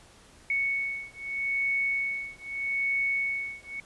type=beating tone pair; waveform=sine; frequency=2217 / 2217.8 Hz; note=C#7 / C#7; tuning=0 / 0 cents; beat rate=0.8 Hz; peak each=-30 dBFS; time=0.5-3.8 s; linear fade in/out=2 ms; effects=pink hiss -55 dBFS RMS until 3.85 s + resampled to 24000 Hz